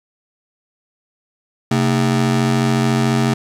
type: ring-modulated tone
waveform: 35% pulse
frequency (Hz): 178.4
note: F3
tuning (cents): +37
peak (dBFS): -9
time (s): 1.71-3.34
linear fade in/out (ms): 5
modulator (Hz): 47
effects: low-pass 9000 Hz 12 dB/octave + 8-bit

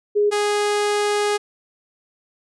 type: tone pair in turn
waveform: sine / sawtooth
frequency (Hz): 414 / 414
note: G#4 / G#4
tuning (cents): -5 / -5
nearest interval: unison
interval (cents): 0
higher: neither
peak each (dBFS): -14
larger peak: neither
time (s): 0.15-0.31 / 0.31-1.38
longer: second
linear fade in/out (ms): 20
effects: resampled to 24000 Hz

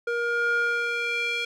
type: tone with band-pass filter sweep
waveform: square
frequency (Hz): 472.4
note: A#4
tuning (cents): +23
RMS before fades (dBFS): -26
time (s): 0.07-1.45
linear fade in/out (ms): 5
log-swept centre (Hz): 990 to 2800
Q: 3.1
effects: none

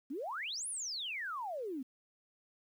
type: exponential two-way sweep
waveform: sine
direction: up then down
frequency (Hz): 245.4 to 10770 to 245.4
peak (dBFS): -37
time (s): 0.1-1.83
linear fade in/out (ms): 10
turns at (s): 0.68
effects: 11-bit

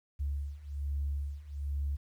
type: beating tone pair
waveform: sine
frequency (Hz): 70.4 / 71.6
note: C#2 / D2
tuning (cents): +27 / -43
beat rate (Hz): 1.2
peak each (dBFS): -36 / -34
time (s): 0.19-1.97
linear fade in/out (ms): 20
effects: tanh soft clip ceiling -25 dBFS + 11-bit

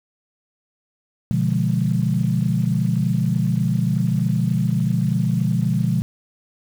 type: chord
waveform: sine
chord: B diminished seventh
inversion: none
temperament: equal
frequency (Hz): 123.47 / 146.83 / 174.61 / 207.7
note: B2 / D3 / F3 / Ab3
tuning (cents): 0 / 0 / 0 / 0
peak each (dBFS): -21 / -23 / -21 / -24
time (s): 1.31-6.02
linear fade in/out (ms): 0
effects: tanh soft clip ceiling -6 dBFS + 7-bit

